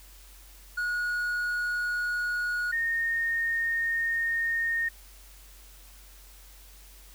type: tone pair in turn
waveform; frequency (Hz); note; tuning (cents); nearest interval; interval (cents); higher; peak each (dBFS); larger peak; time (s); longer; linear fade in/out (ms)
triangle / sine; 1451 / 1841; F#6 / A#6; -34 / -22; major third; 412; second; -25; neither; 0.77-2.72 / 2.72-4.89; second; 10
effects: added 47 Hz sine -50 dBFS peak until 7.14 s + white hiss -54 dBFS RMS until 7.14 s